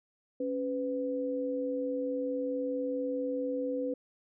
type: tone pair together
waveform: sine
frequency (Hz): 276.5 / 501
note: C#4 / B4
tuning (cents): -4 / +25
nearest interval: minor seventh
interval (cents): 1029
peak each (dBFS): -34 / -32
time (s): 0.4-3.94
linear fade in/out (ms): 5
effects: none